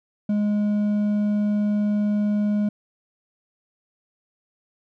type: tone with hard clipping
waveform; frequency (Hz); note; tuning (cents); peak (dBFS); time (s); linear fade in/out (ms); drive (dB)
triangle; 207.7; G#3; 0; -20; 0.29-2.69; 5; 7
effects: none